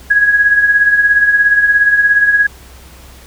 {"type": "tone with tremolo", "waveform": "sine", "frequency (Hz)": 1661.2, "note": "G#6", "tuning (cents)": 0, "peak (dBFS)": -4, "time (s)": [0.1, 2.47], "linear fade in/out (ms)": 10, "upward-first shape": "triangle", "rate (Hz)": 17, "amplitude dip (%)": 65, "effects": ["added 64 Hz sine -38 dBFS peak until 3.26 s", "pink hiss -40 dBFS RMS until 3.26 s"]}